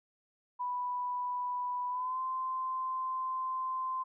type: tone with pitch glide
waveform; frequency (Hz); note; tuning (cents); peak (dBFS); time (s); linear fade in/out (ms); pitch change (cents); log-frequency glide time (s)
sine; 987.8 to 1037.5; B5 to C6; 0 to -15; -32; 0.59-4.04; 20; +85; 1.89-2.2
effects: none